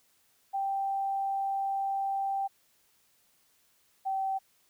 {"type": "tone pair in turn", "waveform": "sine", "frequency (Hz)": [784, 772.3], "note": ["G5", "G5"], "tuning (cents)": [0, -26], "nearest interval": "unison", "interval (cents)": 26, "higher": "first", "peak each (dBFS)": -28, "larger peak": "neither", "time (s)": [[0.53, 2.48], [4.05, 4.39]], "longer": "first", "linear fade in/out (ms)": 20, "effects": ["white hiss -68 dBFS RMS until 4.69 s"]}